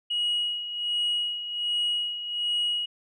sine tone with tremolo, 2900 Hz, F#7, 35 cents flat, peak -21 dBFS, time 0.1-2.86 s, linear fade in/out 10 ms, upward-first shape sine, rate 1.3 Hz, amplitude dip 70%, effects tanh soft clip ceiling -21 dBFS

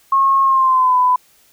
sine tone with pitch glide, 1085 to 1000.7 Hz, C#6 to B5, -37 to +23 cents, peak -10 dBFS, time 0.12-1.16 s, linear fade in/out 5 ms, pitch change -140 cents, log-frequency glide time 0.43-0.97 s, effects white hiss -53 dBFS RMS until 1.52 s

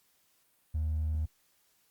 triangle tone with hard clipping, 77.6 Hz, D#2, 4 cents flat, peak -28 dBFS, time 0.74-1.26 s, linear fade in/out 10 ms, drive 2 dB, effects white hiss -70 dBFS RMS until 1.9 s + Opus 48 kbps

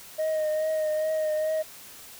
sine tone with vibrato, 622 Hz, D#5, 1 cent flat, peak -21 dBFS, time 0.18-1.63 s, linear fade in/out 20 ms, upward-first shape triangle, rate 2.4 Hz, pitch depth 28 cents each way, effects tanh soft clip ceiling -23 dBFS + white hiss -46 dBFS RMS until 2.19 s

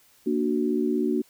sine chord, Bb augmented, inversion none, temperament equal with one note detuned, 233.8 / 293.7 / 370 Hz, Bb3 / D4 / F#4, +5 / 0 / 0 cents, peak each -26 dBFS, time 0.26-1.22 s, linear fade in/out 10 ms, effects white hiss -59 dBFS RMS until 1.29 s

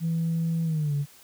sine tone with pitch glide, 164.81 to 143.48 Hz, E3 to D3, 0 to -40 cents, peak -22 dBFS, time 0-1.06 s, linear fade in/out 50 ms, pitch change -240 cents, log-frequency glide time 0.64-0.94 s, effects tanh soft clip ceiling -20 dBFS + white hiss -53 dBFS RMS until 1.23 s

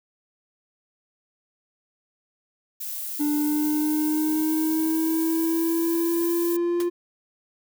violet noise, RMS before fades -32 dBFS, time 2.8-6.57 s, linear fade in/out 10 ms
triangle linear sweep, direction up, 293.7 to 349.2 Hz, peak -19 dBFS, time 3.19-6.9 s, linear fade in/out 20 ms
white noise with exponential decay, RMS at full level -32 dBFS, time 6.8-6.9 s, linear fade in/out 1 ms, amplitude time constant 21 ms
effects none

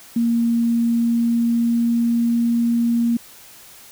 sine tone with pitch glide, 233.1 to 234.5 Hz, A#3 to A#3, 0 to +11 cents, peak -15 dBFS, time 0.16-3.17 s, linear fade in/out 5 ms, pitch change +11 cents, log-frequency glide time 0.6-2.53 s, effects white hiss -44 dBFS RMS until 3.91 s

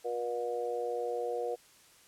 harmonic tone, 120 Hz, B2, 49 cents flat, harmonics 3 / 4 / 5 / 6, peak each -42 / -33 / -42 / -39 dBFS, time 0.04-1.56 s, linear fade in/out 20 ms, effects white hiss -60 dBFS RMS until 2.07 s + low-pass 11000 Hz 12 dB/octave

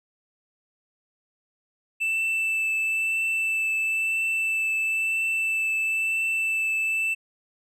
triangle tone with vibrato, 2648 Hz, E7, 7 cents sharp, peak -21 dBFS, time 2-7.15 s, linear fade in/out 20 ms, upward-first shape triangle, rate 1 Hz, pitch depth 12 cents each way, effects none

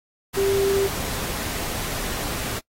sine tone in noise, 393.3 Hz, G4, 6 cents sharp, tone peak -18 dBFS, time 0.36-0.88 s, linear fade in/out 20 ms, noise pink, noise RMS -29 dBFS, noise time 0.33-2.6 s, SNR +8 dB, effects noise-tail reverb RT60 0.1 s tail -22 dB re dry + AAC 48 kbps

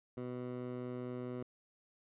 15% pulse tone with band-pass filter, 124.5 Hz, B2, 14 cents sharp, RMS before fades -42 dBFS, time 0.17-1.43 s, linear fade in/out 5 ms, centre 330 Hz, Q 0.58, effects resampled to 8000 Hz

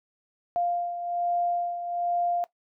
sine beating tone pair, 698.5 / 699.7 Hz, F5 / F5, 0 / +3 cents, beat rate 1.2 Hz, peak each -26 / -33 dBFS, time 0.56-2.44 s, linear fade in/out 0 ms, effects noise-tail reverb RT60 0.1 s tail -17 dB re dry

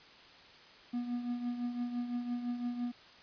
triangle tone with tremolo, 242.2 Hz, B3, 34 cents flat, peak -29 dBFS, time 0.93-2.92 s, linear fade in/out 10 ms, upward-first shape triangle, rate 5.9 Hz, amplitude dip 65%, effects white hiss -56 dBFS RMS until 3.22 s + resampled to 11025 Hz

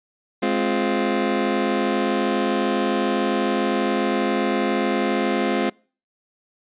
25% pulse chord, F minor, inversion first, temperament just, 209.5 / 261.9 / 349.2 Hz, Ab3 / C4 / F4, +15 / +2 / 0 cents, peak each -20 dBFS, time 0.42-5.7 s, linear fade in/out 10 ms, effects noise-tail reverb RT60 0.4 s tail -26 dB re dry + resampled to 8000 Hz

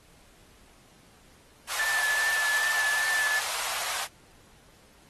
pink high-pass noise, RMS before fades -32 dBFS, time 1.67-4.08 s, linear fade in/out 50 ms, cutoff 730 Hz, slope 24 dB/octave
sine tone with vibrato, 1748 Hz, A6, 12 cents flat, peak -25 dBFS, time 1.79-3.41 s, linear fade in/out 5 ms, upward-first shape sine, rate 2.5 Hz, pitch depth 22 cents each way
effects pink hiss -58 dBFS RMS until 5.09 s + AAC 32 kbps

